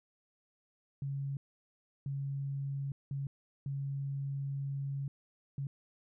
sine tone bursts at uneven times, 138.59 Hz, C#3, in tune, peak -34 dBFS, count 5, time 1.02-1.37 / 2.06-2.92 / 3.11-3.27 / 3.66-5.08 / 5.58-5.67 s, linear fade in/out 2 ms, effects none

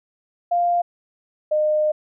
sine tone pair in turn, 698.5 / 610.2 Hz, F5 / D#5, 0 / -34 cents, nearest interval major second, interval 234 cents, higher first, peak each -16 / -16 dBFS, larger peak neither, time 0.51-0.82 / 1.51-1.92 s, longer second, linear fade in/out 10 ms, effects none

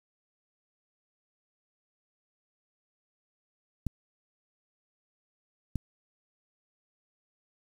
clicks, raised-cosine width 5 ms, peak -18 dBFS, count 2, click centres 3.867 / 5.757 s, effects 8-bit

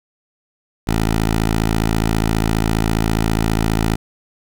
10% pulse tone, 54.8 Hz, A1, 6 cents flat, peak -7 dBFS, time 0.87-3.96 s, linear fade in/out 10 ms, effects none

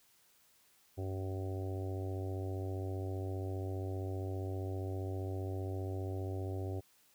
harmonic tone, 95.1 Hz, F#2, 48 cents sharp, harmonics 1 / 3 / 4 / 5 / 6 / 7 / 8, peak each -37 / -46 / -44 / -51 / -51 / -52 / -53 dBFS, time 0.97-6.81 s, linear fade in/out 20 ms, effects white hiss -68 dBFS RMS until 7.14 s

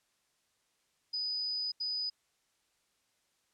sine tone bursts at uneven times, 4978 Hz, D#8, in tune, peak -32 dBFS, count 2, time 1.13-1.72 / 1.8-2.1 s, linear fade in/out 10 ms, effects white hiss -75 dBFS RMS until 3.53 s + low-pass 9000 Hz 12 dB/octave

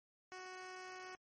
10% pulse tone, 370 Hz, F#4, in tune, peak -40 dBFS, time 0.32-1.15 s, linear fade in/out 0 ms, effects MP3 32 kbps

